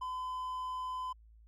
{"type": "tone", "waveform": "triangle", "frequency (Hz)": 1016, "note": "B5", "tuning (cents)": 49, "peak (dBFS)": -34, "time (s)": [0.01, 1.13], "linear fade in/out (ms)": 10, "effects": ["added 55 Hz sine -56 dBFS peak until 1.47 s"]}